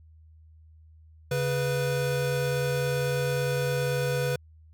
square tone pair together, 138.59 / 493.6 Hz, C#3 / B4, 0 / -1 cents, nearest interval octave + minor seventh, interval 2199 cents, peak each -28 dBFS, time 1.31-4.36 s, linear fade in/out 5 ms, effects added 79 Hz sine -50 dBFS peak until 4.73 s + MP3 96 kbps

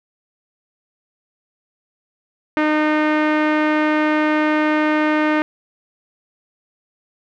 sawtooth tone with low-pass filter, 305.6 Hz, D#4, 31 cents flat, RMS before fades -17 dBFS, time 2.57-5.42 s, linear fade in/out 0 ms, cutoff 2000 Hz, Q 1.8, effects none

